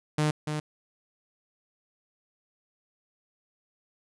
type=tone with echo; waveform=sawtooth; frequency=151.7 Hz; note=D#3; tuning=44 cents flat; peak=-19 dBFS; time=0.18-0.31 s; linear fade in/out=5 ms; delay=290 ms; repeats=1; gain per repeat=-6 dB; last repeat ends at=0.6 s; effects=resampled to 24000 Hz